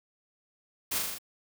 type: noise with echo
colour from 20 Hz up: white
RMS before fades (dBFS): -31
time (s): 0.91-0.99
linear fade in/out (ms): 10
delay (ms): 39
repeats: 5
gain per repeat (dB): -2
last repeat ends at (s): 1.185
effects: none